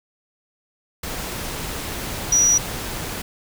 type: tone in noise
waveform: sine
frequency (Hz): 5820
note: F#8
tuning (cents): -29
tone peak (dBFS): -13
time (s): 2.32-2.58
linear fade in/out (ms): 5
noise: pink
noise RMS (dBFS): -29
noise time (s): 1.03-3.22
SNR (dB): +13
effects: none